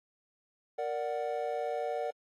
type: chord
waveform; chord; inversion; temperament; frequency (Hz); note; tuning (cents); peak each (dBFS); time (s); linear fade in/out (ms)
triangle; Bb augmented; none; equal; 466.2 / 587.3 / 740; Bb4 / D5 / F#5; 0 / 0 / 0; -34; 0.78-2.11; 10
effects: AAC 48 kbps